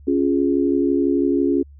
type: chord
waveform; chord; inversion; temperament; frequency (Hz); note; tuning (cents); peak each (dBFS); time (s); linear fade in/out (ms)
sine; Db major; none; equal; 277.2 / 349.2 / 415.3; Db4 / F4 / Ab4; 0 / 0 / 0; -18 / -20 / -23; 0.07-1.63; 10
effects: added 71 Hz sine -41 dBFS peak until 1.79 s